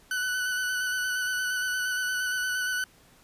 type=tone with vibrato; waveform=40% pulse; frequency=1495 Hz; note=F#6; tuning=17 cents sharp; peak=-26 dBFS; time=0.11-2.84 s; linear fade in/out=2 ms; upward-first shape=square; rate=8.6 Hz; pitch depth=17 cents each way; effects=pink hiss -58 dBFS RMS until 3.23 s + resampled to 32000 Hz